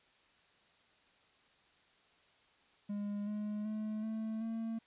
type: tone with pitch steps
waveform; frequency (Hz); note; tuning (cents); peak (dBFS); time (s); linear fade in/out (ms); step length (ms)
triangle; 204.8 / 209.8 / 215 / 220.3 / 225.7; G#3 / G#3 / A3 / A3 / A3; -24 / +18 / -40 / +2 / +44; -34; 2.89-4.79; 10; 380
effects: white hiss -68 dBFS RMS until 4.86 s + resampled to 8000 Hz